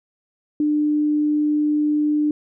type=tone; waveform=sine; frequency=299.1 Hz; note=D4; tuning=32 cents sharp; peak=-16 dBFS; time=0.6-2.31 s; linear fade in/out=2 ms; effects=none